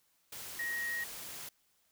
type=tone in noise; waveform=sine; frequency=1885 Hz; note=A#6; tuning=19 cents sharp; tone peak=-34 dBFS; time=0.59-1.04 s; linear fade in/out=5 ms; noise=white; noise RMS=-45 dBFS; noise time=0.32-1.49 s; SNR=+8 dB; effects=white hiss -73 dBFS RMS until 1.91 s